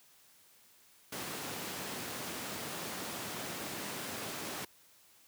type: high-pass noise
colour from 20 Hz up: pink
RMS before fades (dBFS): -41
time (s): 1.12-4.65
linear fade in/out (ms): 5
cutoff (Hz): 170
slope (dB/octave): 12
effects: white hiss -63 dBFS RMS until 5.27 s + high-pass 60 Hz 12 dB/octave

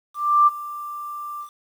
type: tone with ADSR envelope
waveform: sine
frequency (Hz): 1181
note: D6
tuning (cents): +9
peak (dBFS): -10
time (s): 0.14-1.5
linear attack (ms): 330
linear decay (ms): 25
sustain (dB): -19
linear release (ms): 92
effects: 8-bit

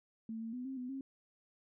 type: tone with pitch steps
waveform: sine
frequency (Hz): 223.7 / 226.2 / 249.6 / 266 / 249.9 / 269.3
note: A3 / A3 / B3 / C4 / B3 / C#4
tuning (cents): +29 / +48 / +19 / +29 / +21 / -50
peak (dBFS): -39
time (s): 0.29-1.01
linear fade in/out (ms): 2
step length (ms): 120
effects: none

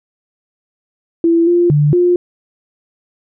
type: tone with pitch steps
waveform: sine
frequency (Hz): 334.6 / 348.2 / 147.4 / 354.1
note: E4 / F4 / D3 / F4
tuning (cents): +26 / -5 / +7 / +24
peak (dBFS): -8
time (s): 1.24-2.16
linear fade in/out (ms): 2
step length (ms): 230
effects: none

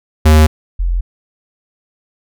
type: tone pair in turn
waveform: square / sine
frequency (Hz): 77.5 / 43.37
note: D#2 / F1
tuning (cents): -6 / -11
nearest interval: minor seventh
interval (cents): 1005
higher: first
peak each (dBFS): -5 / -12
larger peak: first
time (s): 0.25-0.47 / 0.79-1.01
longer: neither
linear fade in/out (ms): 10
effects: none

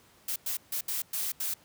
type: noise bursts at uneven times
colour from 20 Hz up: blue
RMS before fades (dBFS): -32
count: 6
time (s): 0.28-0.36 / 0.46-0.57 / 0.72-0.81 / 0.88-1.02 / 1.13-1.32 / 1.4-1.54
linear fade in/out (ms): 5
effects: pink hiss -60 dBFS RMS until 1.64 s + high-pass 80 Hz 12 dB/octave

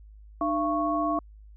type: tone cluster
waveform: sine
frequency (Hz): 302.6 / 681 / 1106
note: D#4 / F5 / C#6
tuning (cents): -48 / -44 / -4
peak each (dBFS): -28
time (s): 0.41-1.19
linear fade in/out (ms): 2
effects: added 52 Hz sine -46 dBFS peak until 1.56 s

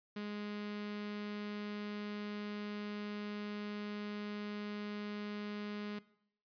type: tone with notch filter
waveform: sawtooth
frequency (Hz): 207.7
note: G#3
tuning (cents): 0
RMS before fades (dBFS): -42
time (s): 0.16-5.99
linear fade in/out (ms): 5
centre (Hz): 740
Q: 1.7
effects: noise-tail reverb RT60 0.7 s tail -19 dB re dry + resampled to 11025 Hz

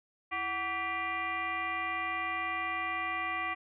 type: tone with frequency modulation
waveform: sine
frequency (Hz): 1563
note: G6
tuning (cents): -6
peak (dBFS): -31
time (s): 0.31-3.55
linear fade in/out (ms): 20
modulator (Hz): 410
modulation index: 2.2
effects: none

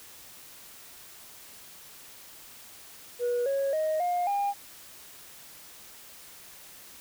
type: tone with pitch steps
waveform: sine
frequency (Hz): 484.7 / 550.4 / 625 / 709.6 / 805.8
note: B4 / C#5 / D#5 / F5 / G5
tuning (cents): -32 / -12 / +8 / +27 / +48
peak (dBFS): -23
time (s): 3.19-4.54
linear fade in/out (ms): 50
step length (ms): 270
effects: tanh soft clip ceiling -23 dBFS + white hiss -49 dBFS RMS until 7 s

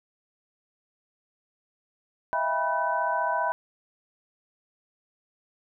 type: tone cluster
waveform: sine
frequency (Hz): 644 / 679 / 799 / 981 / 1518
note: E5 / F5 / G5 / B5 / F#6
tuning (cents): -41 / -49 / +33 / -12 / +44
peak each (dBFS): -31 / -34 / -33 / -26 / -32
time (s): 2.33-3.52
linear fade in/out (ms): 0
effects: none

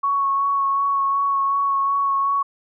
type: tone with vibrato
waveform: sine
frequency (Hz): 1108.7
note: C#6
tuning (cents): 0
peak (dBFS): -17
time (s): 0.03-2.43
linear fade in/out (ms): 10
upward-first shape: sine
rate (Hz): 2.7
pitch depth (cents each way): 15
effects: none

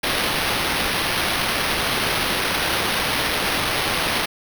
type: noise with sample-and-hold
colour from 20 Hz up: blue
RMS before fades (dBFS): -22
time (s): 0.03-4.26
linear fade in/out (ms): 10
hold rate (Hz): 7350
effects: none

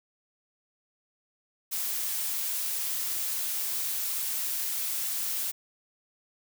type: noise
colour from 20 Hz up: blue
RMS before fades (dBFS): -31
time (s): 1.71-5.52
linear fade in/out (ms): 20
effects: none

